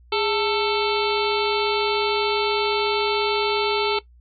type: harmonic tone with a mistuned harmonic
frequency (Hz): 442.9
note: A4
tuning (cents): +11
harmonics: 1 / 2 / 3 / 5 / 6 / 7 / 8 / 9 / 10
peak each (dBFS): -23 / -26 / -28 / -30 / -31 / -31 / -32 / -33 / -33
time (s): 0.12-3.99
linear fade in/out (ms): 5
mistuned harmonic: 1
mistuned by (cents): -120
effects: noise-tail reverb RT60 0.1 s tail -17 dB re dry + added 60 Hz sine -48 dBFS peak until 4.2 s